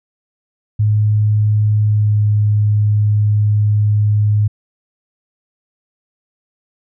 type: tone with pitch glide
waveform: sine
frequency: 106 to 104.96 Hz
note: G#2 to G#2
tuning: +36 to +19 cents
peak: -10 dBFS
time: 0.79-4.48 s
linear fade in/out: 10 ms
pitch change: -17 cents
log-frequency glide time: 1.83-2.21 s
effects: none